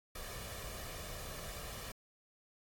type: noise with comb filter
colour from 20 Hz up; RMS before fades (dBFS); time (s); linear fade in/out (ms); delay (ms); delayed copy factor
pink; -45; 0.15-1.92; 5; 1.7; +0.6
effects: AAC 64 kbps